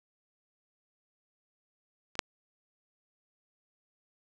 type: clicks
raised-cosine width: 0.2 ms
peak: -27 / -7 dBFS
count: 2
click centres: 2.154 / 2.192 s
effects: none